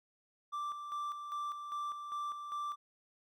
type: tone with tremolo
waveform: triangle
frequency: 1174.7 Hz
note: D6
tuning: in tune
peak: -34 dBFS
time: 0.52-2.76 s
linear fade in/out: 20 ms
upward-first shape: square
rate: 2.5 Hz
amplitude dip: 50%
effects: none